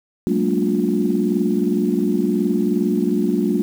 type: tone cluster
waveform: sine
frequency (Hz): 189.3 / 212.1 / 231.3 / 291.2 / 355.8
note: F#3 / G#3 / A#3 / D4 / F4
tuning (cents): +40 / +37 / -13 / -15 / +32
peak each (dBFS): -22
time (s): 0.27-3.62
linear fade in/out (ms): 0
effects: tanh soft clip ceiling -5 dBFS + 7-bit